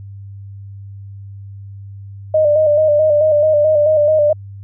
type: tone with vibrato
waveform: sine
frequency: 607 Hz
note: D#5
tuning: 43 cents flat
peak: -9 dBFS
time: 2.34-4.33 s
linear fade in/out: 5 ms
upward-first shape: square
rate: 4.6 Hz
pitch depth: 44 cents each way
effects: added 99 Hz sine -30 dBFS peak until 4.63 s